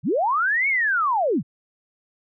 sine linear two-way sweep, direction up then down, 102.9 to 2248 to 102.9 Hz, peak -18 dBFS, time 0.03-1.43 s, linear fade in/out 50 ms, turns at 0.68 s, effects none

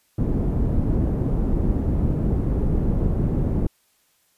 pink low-pass noise, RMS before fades -21 dBFS, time 0.18-3.67 s, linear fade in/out 5 ms, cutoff 300 Hz, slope 12 dB/octave, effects white hiss -64 dBFS RMS until 4.37 s + resampled to 32000 Hz

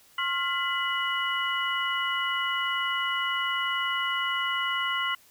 sine tone cluster, 1069 / 1391 / 2010 / 2930 Hz, C6 / F6 / B6 / F#7, +37 / -7 / +30 / -18 cents, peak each -31 dBFS, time 0.18-5.15 s, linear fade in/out 5 ms, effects white hiss -58 dBFS RMS until 5.3 s

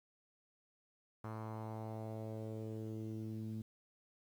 sawtooth tone with low-pass filter sweep, 110 Hz, A2, in tune, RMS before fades -44 dBFS, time 1.24-3.62 s, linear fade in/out 5 ms, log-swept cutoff 1200 to 240 Hz, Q 2.5, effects 11-bit

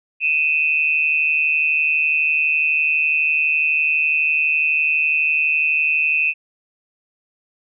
sine tone pair together, 2511 / 2663 Hz, D#7 / E7, +15 / +17 cents, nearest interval minor second, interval 102 cents, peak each -17 / -19 dBFS, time 0.2-6.34 s, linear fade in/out 50 ms, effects none

